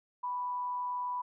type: tone with amplitude modulation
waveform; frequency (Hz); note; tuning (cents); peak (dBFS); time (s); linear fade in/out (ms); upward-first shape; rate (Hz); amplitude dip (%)
sine; 987.8; B5; 0; -31; 0.23-1.22; 10; sine; 167; 25
effects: none